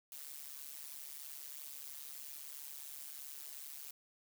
blue noise with amplitude modulation, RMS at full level -45 dBFS, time 0.12-3.91 s, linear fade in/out 2 ms, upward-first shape sine, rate 143 Hz, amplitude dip 90%, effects none

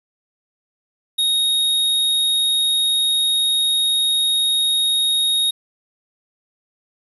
square tone, 3742 Hz, A#7, 6 cents sharp, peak -16 dBFS, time 1.18-5.51 s, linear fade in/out 10 ms, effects resampled to 32000 Hz + 8-bit

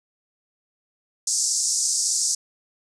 white band-pass noise, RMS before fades -23 dBFS, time 1.27-2.35 s, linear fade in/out 5 ms, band 5100 to 8500 Hz, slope 48 dB/octave, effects none

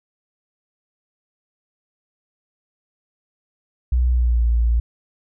sine tone with pitch glide, 61.74 to 57.94 Hz, B1 to A#1, 0 to -10 cents, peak -14 dBFS, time 3.92-4.8 s, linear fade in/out 5 ms, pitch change -110 cents, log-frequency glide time 4.11-4.44 s, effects none

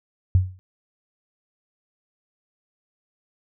sine tone with exponential decay, 92.5 Hz, F#2, in tune, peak -10 dBFS, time 0.35-0.59 s, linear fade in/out 0 ms, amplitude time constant 52 ms, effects none

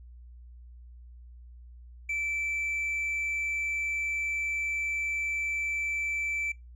triangle tone with tanh clipping, 2325 Hz, D7, 18 cents flat, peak -29 dBFS, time 2.09-6.52 s, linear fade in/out 5 ms, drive 7 dB, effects noise-tail reverb RT60 0.2 s tail -24 dB re dry + added 60 Hz sine -46 dBFS peak until 6.75 s

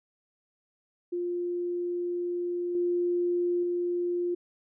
sine tone with level steps, 351.3 Hz, F4, 10 cents sharp, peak -28 / -24 / -26 dBFS, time 1.12-4.35 s, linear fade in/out 10 ms, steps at 2.75 / 3.63 s, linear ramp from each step 2 ms, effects none

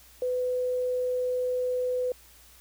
sine tone, 501 Hz, B4, 25 cents sharp, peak -25 dBFS, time 0.22-2.12 s, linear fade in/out 2 ms, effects added 60 Hz sine -58 dBFS peak until 2.6 s + white hiss -55 dBFS RMS until 2.6 s

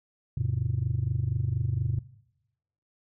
sine chord, E augmented, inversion none, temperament equal with one note detuned, 82.41 / 106.56 / 130.81 Hz, E2 / G#2 / B#2, 0 / +45 / 0 cents, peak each -32 / -27 / -27 dBFS, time 0.37-1.99 s, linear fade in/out 5 ms, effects noise-tail reverb RT60 0.9 s tail -20 dB re dry + tanh soft clip ceiling -19 dBFS

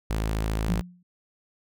sawtooth tone, 54 Hz, A1, 32 cents flat, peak -21 dBFS, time 0.1-0.81 s, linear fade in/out 0 ms
sine tone with exponential decay, 178 Hz, F3, 33 cents sharp, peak -21 dBFS, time 0.69-1.03 s, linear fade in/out 5 ms, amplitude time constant 73 ms
effects none

